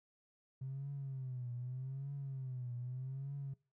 triangle tone with vibrato, 130.81 Hz, C3, in tune, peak -36 dBFS, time 0.61-3.54 s, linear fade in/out 10 ms, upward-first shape triangle, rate 0.82 Hz, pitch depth 140 cents each way, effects noise-tail reverb RT60 0.3 s tail -24 dB re dry + tanh soft clip ceiling -38 dBFS

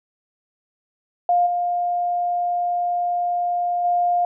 sine tone with level steps, 705 Hz, F5, 16 cents sharp, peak -14 / -19 / -16 dBFS, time 1.29-4.25 s, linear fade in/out 2 ms, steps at 1.46 / 3.84 s, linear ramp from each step 10 ms, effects none

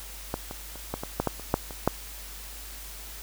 clicks, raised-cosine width 1 ms, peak -14 / -22 / -28 / -15 / -18 / -10 / -10 / -27 / -7 / -25 / -6 dBFS, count 11, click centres 0.341 / 0.511 / 0.757 / 0.94 / 1.035 / 1.2 / 1.273 / 1.397 / 1.541 / 1.708 / 1.876 s, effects added 50 Hz sine -43 dBFS peak until 3.22 s + white hiss -43 dBFS RMS until 3.22 s

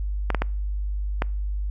clicks, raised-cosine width 0.5 ms, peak -8 dBFS, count 4, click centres 0.303 / 0.347 / 0.42 / 1.221 s, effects noise-tail reverb RT60 0.5 s tail -26 dB re dry + added 50 Hz sine -24 dBFS peak until 1.7 s

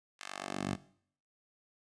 10% pulse tone with high-pass filter sweep, 48.13 Hz, G1, 31 cents flat, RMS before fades -39 dBFS, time 0.19-0.76 s, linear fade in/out 20 ms, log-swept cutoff 1900 to 110 Hz, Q 0.84, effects noise-tail reverb RT60 0.6 s tail -18 dB re dry + resampled to 22050 Hz

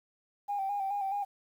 sine tone with vibrato, 795 Hz, G5, 24 cents sharp, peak -29 dBFS, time 0.48-1.25 s, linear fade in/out 20 ms, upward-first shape square, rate 4.7 Hz, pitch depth 41 cents each way, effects tanh soft clip ceiling -25 dBFS + 10-bit

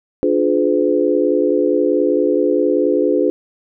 sine chord, D diminished seventh, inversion none, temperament just, 293.7 / 352.4 / 422.9 / 507.5 Hz, D4 / F4 / Ab4 / Cb5, 0 / +16 / +31 / +47 cents, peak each -18 dBFS, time 0.23-3.3 s, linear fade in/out 0 ms, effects none

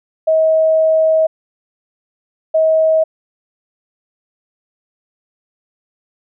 sine tone bursts at uneven times, 637 Hz, D#5, 41 cents sharp, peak -9 dBFS, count 2, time 0.27-1.27 / 2.54-3.04 s, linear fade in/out 10 ms, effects none

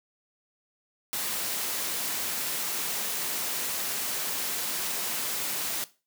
white noise, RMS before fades -31 dBFS, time 1.13-5.84 s, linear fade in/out 0 ms, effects noise-tail reverb RT60 0.3 s tail -17 dB re dry + high-pass 150 Hz 12 dB/octave

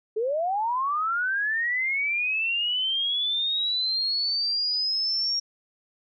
sine linear sweep, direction up, 415.3 to 5600 Hz, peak -23 dBFS, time 0.16-5.4 s, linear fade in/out 10 ms, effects none

